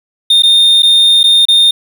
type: tone with dropouts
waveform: triangle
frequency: 3648 Hz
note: A#7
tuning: 38 cents flat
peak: -3 dBFS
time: 0.3-1.71 s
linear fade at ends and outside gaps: 5 ms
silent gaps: 0.423-0.433 / 0.823-0.83 / 1.232-1.239 / 1.454-1.484 s
effects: 7-bit